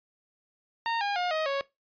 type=tone with pitch steps; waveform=sawtooth; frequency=921 / 811.1 / 714.3 / 629.1 / 554 Hz; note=A#5 / G#5 / F5 / D#5 / C#5; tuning=-21 / -41 / +39 / +19 / -1 cents; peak=-23 dBFS; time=0.86-1.61 s; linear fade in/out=0 ms; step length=150 ms; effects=noise-tail reverb RT60 0.2 s tail -20 dB re dry + resampled to 11025 Hz